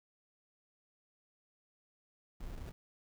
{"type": "noise with sample-and-hold", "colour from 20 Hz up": "brown", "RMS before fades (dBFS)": -44, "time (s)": [2.4, 2.72], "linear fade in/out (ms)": 5, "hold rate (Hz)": 1050, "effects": []}